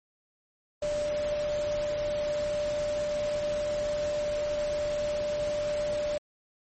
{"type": "tone in noise", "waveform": "sine", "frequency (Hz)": 593, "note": "D5", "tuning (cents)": 17, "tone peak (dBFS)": -27, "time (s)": [0.82, 6.18], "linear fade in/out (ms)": 5, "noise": "pink", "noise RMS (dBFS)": -40, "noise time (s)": [0.82, 6.18], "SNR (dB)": 10, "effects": ["MP3 32 kbps"]}